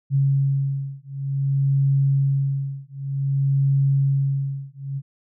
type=beating tone pair; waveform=sine; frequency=137.4 / 137.94 Hz; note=C#3 / C#3; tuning=-15 / -8 cents; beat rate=0.54 Hz; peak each=-21 dBFS; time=0.1-5.02 s; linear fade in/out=50 ms; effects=none